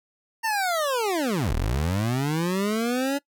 25% pulse linear two-way sweep, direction down then up, 920 to 34.65 to 286.1 Hz, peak -19 dBFS, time 0.43-3.19 s, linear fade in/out 20 ms, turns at 1.54 s, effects noise-tail reverb RT60 0.1 s tail -22 dB re dry

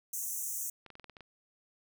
pink high-pass noise, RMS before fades -37 dBFS, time 0.13-0.7 s, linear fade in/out 5 ms, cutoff 6000 Hz, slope 96 dB/octave
clicks, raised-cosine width 0.3 ms, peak -34 dBFS, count 8, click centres 0.863 / 0.903 / 0.954 / 0.997 / 1.043 / 1.097 / 1.168 / 1.207 s
effects none

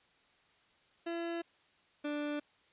30% pulse tone pair in turn, 337.6 / 294.4 Hz, E4 / D4, +41 / +4 cents, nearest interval major second, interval 237 cents, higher first, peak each -33 / -32 dBFS, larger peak second, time 1.06-1.42 / 2.04-2.4 s, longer neither, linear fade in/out 10 ms, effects white hiss -68 dBFS RMS until 2.72 s + resampled to 8000 Hz

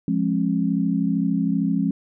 sine chord, Db major, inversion first, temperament equal with one note detuned, 174.61 / 207.7 / 270.1 Hz, F3 / Ab3 / Db4, 0 / 0 / -45 cents, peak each -23 dBFS, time 0.08-1.91 s, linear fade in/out 2 ms, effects none

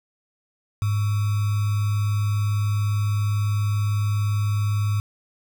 sine tone with sample-and-hold, 103.6 Hz, G#2, 4 cents flat, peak -19 dBFS, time 0.82-5 s, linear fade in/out 0 ms, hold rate 1225 Hz, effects none

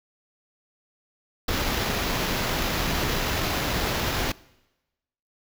pink noise with sample-and-hold, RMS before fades -26 dBFS, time 1.48-4.32 s, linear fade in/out 5 ms, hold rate 8820 Hz, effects noise-tail reverb RT60 1.0 s tail -22 dB re dry

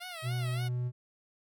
10% pulse tone with vibrato, 684 Hz, F5, 36 cents flat, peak -32 dBFS, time 0-0.69 s, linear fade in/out 20 ms, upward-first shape sine, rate 3.5 Hz, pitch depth 130 cents each way
triangle tone, 123.47 Hz, B2, in tune, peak -28 dBFS, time 0.22-0.92 s, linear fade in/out 50 ms
effects none

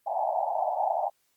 white band-pass noise, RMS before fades -28 dBFS, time 0.06-1.1 s, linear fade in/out 20 ms, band 620 to 880 Hz, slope 96 dB/octave, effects white hiss -71 dBFS RMS until 1.36 s + Opus 32 kbps

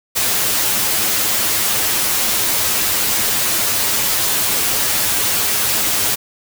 white noise with comb filter, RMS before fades -17 dBFS, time 0.15-6.16 s, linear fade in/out 20 ms, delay 9.4 ms, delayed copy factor +0.55, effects none

